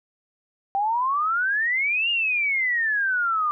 sine exponential two-way sweep, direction up then down, 775 to 2854 to 1189 Hz, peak -20 dBFS, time 0.75-3.51 s, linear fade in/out 0 ms, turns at 2.1 s, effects none

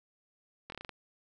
slowing click train, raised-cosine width 0.3 ms, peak -26 dBFS, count 7, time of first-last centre 0.7-0.893 s, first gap 22 ms, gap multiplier 1.15, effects none

